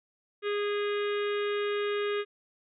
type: harmonic tone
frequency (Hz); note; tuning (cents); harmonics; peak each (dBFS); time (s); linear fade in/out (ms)
411.5; G#4; -16; 1 / 3 / 4 / 5 / 6 / 7 / 8 / 9; -28 / -38 / -40 / -42 / -44 / -45 / -46 / -47; 0.42-2.25; 50
effects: none